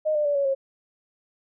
sine tone with pitch steps, 618 / 598 / 578.6 / 559.9 / 541.7 Hz, D#5 / D5 / D5 / C#5 / C#5, -12 / +31 / -26 / +17 / -40 cents, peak -20 dBFS, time 0.05-0.55 s, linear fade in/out 20 ms, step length 100 ms, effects none

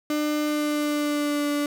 35% pulse tone with pitch glide, 300 to 291 Hz, D4 to D4, +37 to -16 cents, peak -21 dBFS, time 0.1-1.66 s, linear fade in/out 2 ms, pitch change -53 cents, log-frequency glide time 0.44-1.49 s, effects none

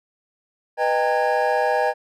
triangle tone cluster, 492.5 / 618 / 798 / 913 / 1661 Hz, B4 / D#5 / G5 / A#5 / G#6, -5 / -12 / +31 / -36 / 0 cents, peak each -22 / -21 / -20 / -25 / -26 dBFS, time 0.77-1.94 s, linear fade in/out 50 ms, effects none

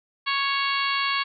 harmonic tone, 554.4 Hz, C#5, in tune, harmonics 2 / 3 / 4 / 5 / 6 / 7 / 8, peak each -26 / -31 / -29 / -30 / -32 / -36 / -32 dBFS, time 0.26-1.24 s, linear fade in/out 20 ms, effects none

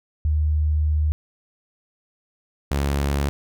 sine / sawtooth tone pair in turn, 76.2 / 70.38 Hz, D#2 / C#2, -36 / +27 cents, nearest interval minor second, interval 137 cents, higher first, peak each -17 / -16 dBFS, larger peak second, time 0.25-1.12 / 2.71-3.29 s, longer first, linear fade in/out 0 ms, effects none

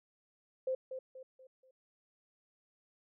sine tone with echo, 520 Hz, C5, 11 cents flat, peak -31 dBFS, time 0.67-0.75 s, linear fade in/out 5 ms, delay 240 ms, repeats 4, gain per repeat -8 dB, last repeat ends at 1.71 s, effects none

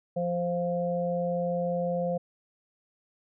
harmonic tone, 174.61 Hz, F3, in tune, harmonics 1 / 3 / 4, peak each -31 / -28 / -35 dBFS, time 0.16-2.18 s, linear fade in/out 10 ms, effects none

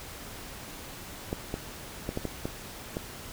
clicks, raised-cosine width 2 ms, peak -17 dBFS, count 7, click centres 1.329 / 1.541 / 2.091 / 2.174 / 2.253 / 2.455 / 2.969 s, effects pink hiss -43 dBFS RMS until 3.32 s

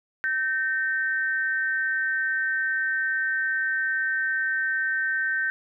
sine tone pair together, 1547 / 1829.4 Hz, G6 / A#6, -23 / -33 cents, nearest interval minor third, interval 290 cents, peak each -24 / -28 dBFS, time 0.24-5.5 s, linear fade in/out 0 ms, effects none

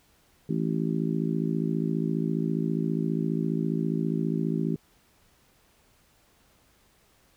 harmonic tone, 54.8 Hz, A1, 6 cents flat, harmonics 3 / 4 / 5 / 6 / 7, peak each -28 / -30 / -32 / -34 / -35 dBFS, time 0.49-4.76 s, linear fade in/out 5 ms, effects pink hiss -63 dBFS RMS until 7.36 s

